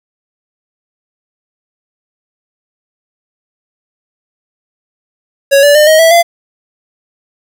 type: tone with pitch steps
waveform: square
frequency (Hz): 555 / 578.6 / 603.1 / 628.8 / 655.5 / 683.3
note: C#5 / D5 / D5 / D#5 / E5 / F5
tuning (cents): +2 / -26 / +46 / +18 / -10 / -38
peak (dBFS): -4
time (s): 5.51-6.23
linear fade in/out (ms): 20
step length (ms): 120
effects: 7-bit